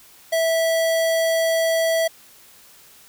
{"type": "tone", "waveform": "square", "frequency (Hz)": 655, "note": "E5", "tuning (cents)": -11, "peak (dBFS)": -18, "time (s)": [0.32, 2.08], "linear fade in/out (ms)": 10, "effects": ["white hiss -49 dBFS RMS until 3.08 s"]}